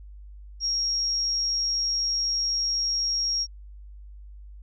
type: tone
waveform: sine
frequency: 5588 Hz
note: F8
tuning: in tune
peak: -23 dBFS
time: 0.6-3.47 s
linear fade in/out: 50 ms
effects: added 50 Hz sine -41 dBFS peak until 4.62 s